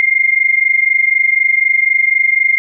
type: tone pair together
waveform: sine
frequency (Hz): 2104 / 2128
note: C7 / C7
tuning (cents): +9 / +29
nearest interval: unison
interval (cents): 20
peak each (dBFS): -12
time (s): 0-2.58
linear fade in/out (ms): 0
effects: none